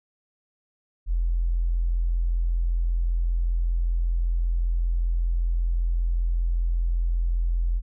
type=tone with tanh clipping; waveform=triangle; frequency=42.59 Hz; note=F1; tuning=43 cents flat; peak=-20 dBFS; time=1.06-7.82 s; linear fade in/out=50 ms; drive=3 dB; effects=none